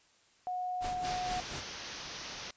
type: tone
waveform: sine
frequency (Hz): 729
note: F#5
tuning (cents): -26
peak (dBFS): -33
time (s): 0.47-1.4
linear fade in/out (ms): 0
type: noise with tremolo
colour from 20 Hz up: pink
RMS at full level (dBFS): -40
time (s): 0.8-1.63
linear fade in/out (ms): 50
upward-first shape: sine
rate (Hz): 4.2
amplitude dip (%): 65
type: low-pass noise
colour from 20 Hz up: white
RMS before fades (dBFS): -44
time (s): 1.04-2.51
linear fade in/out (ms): 5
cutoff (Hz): 6300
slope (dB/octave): 96
effects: white hiss -66 dBFS RMS until 2.56 s + resampled to 16000 Hz